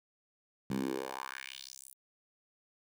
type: tone with high-pass filter sweep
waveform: 10% pulse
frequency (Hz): 66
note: C2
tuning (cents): +16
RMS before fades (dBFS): -40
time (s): 0.7-1.94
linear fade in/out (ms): 5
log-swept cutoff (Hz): 160 to 12000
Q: 2.8
effects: none

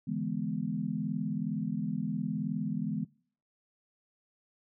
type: chord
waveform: sine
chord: E dominant seventh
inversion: third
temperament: equal with one note detuned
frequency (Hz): 145.57 / 164.81 / 207.7 / 246.9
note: D3 / E3 / G#3 / B3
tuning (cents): -15 / 0 / 0 / 0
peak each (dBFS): -39 / -36 / -34 / -36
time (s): 0.07-3.05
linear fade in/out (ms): 10
effects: noise-tail reverb RT60 0.5 s tail -23 dB re dry

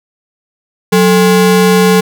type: ring-modulated tone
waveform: square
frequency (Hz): 311.1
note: D#4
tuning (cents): 0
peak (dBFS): -3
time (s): 0.92-2.01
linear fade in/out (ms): 10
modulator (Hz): 128
effects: none

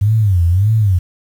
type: tone with vibrato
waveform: sine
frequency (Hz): 97.1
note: G2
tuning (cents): -16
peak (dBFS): -9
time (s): 0.01-0.99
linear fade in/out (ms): 10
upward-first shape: sine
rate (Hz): 1.7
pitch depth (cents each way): 240
effects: 7-bit

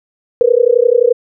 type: tone with amplitude modulation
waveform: sine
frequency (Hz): 481.6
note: B4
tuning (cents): -44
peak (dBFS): -3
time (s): 0.41-1.13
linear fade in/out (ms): 0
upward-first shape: sine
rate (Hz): 31.6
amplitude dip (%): 100
effects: none

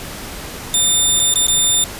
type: tone with dropouts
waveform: 15% pulse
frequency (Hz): 3600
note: A7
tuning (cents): +39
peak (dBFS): -5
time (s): 0.74-1.84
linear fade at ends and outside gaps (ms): 1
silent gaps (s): 1.195-1.199 / 1.339-1.357 / 1.468-1.482
effects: pink hiss -30 dBFS RMS until 1.99 s + resampled to 32000 Hz

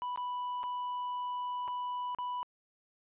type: tone with dropouts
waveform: triangle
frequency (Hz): 988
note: B5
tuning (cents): 0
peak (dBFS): -32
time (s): 0.02-2.43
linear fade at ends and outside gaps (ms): 0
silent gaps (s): 0.16-0.175 / 0.632-0.638 / 1.678-1.682 / 2.148-2.186
effects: resampled to 8000 Hz

